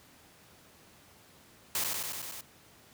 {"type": "noise with echo", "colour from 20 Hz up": "white", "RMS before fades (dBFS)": -31, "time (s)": [1.75, 1.84], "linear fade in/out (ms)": 2, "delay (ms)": 95, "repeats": 6, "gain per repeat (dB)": -2, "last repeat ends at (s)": 2.41, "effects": ["pink hiss -58 dBFS RMS until 2.93 s", "high-pass 80 Hz 12 dB/octave"]}